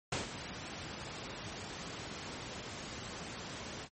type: noise with ADSR envelope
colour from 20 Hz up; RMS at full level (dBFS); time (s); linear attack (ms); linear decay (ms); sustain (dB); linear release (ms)
pink; -33; 0.12-3.89; 4; 140; -10; 61
effects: high-pass 80 Hz 12 dB/octave + MP3 32 kbps